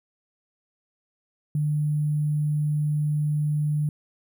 sine tone with sample-and-hold, 150 Hz, D3, 37 cents sharp, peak -21 dBFS, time 1.55-3.89 s, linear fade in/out 2 ms, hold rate 11025 Hz, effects none

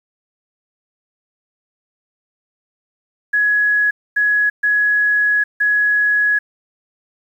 sine tone bursts at uneven times, 1679 Hz, G#6, 18 cents sharp, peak -12 dBFS, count 4, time 3.33-3.91 / 4.16-4.5 / 4.63-5.44 / 5.6-6.39 s, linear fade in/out 10 ms, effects 8-bit

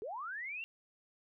sine linear sweep, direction up, 386.2 to 2794 Hz, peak -39 dBFS, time 0.02-0.64 s, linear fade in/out 0 ms, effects none

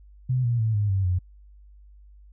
sine tone with pitch steps, 127.5 / 118.96 / 111 / 103.56 / 96.63 / 90.16 Hz, C3 / A#2 / A2 / G#2 / G2 / F#2, -44 / +36 / +16 / -4 / -24 / -44 cents, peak -20 dBFS, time 0.29-1.19 s, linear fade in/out 10 ms, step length 150 ms, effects added 50 Hz sine -47 dBFS peak until 2.32 s

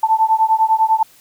sine beating tone pair, 880 / 890 Hz, A5 / A5, 0 / +20 cents, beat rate 10 Hz, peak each -14 / -15 dBFS, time 0.03-1.03 s, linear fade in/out 5 ms, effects white hiss -49 dBFS RMS until 1.2 s

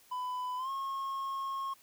triangle tone with pitch glide, 1000 to 1084.2 Hz, B5 to C#6, +21 to -39 cents, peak -32 dBFS, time 0.11-1.74 s, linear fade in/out 10 ms, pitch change +140 cents, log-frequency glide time 0.57-0.7 s, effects white hiss -62 dBFS RMS until 1.82 s

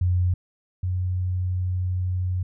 sine tone pair in turn, 90 / 91.26 Hz, F#2 / F#2, -47 / -23 cents, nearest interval unison, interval 24 cents, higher second, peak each -18 / -22 dBFS, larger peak first, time 0.01-0.34 / 0.83-2.43 s, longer second, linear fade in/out 5 ms, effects none

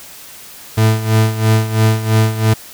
40% pulse tone with tremolo, 110 Hz, A2, in tune, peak -7 dBFS, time 0.77-2.54 s, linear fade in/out 10 ms, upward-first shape sine, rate 3 Hz, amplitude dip 75%, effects white hiss -36 dBFS RMS until 2.73 s

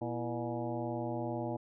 harmonic tone with a mistuned harmonic, 120 Hz, B2, 49 cents flat, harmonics 1 / 2 / 3 / 4 / 5 / 6 / 7 / 8, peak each -40 / -41 / -39 / -45 / -41 / -45 / -43 / -54 dBFS, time 0.01-1.57 s, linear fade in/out 10 ms, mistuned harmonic 3, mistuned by -110 cents, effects none

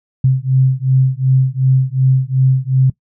sine beating tone pair, 130 / 132.7 Hz, C3 / C3, -11 / +25 cents, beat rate 2.7 Hz, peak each -13 / -13 dBFS, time 0.24-2.9 s, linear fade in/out 5 ms, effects noise-tail reverb RT60 0.1 s tail -20 dB re dry

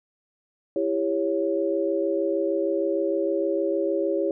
sine chord, C# diminished, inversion first, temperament just, 332.6 / 399.1 / 554.4 Hz, E4 / G4 / C#5, +16 / +31 / 0 cents, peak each -26 dBFS, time 0.76-4.31 s, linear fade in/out 2 ms, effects none

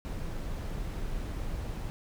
brown noise, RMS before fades -35 dBFS, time 0.05-1.9 s, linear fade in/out 0 ms, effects none

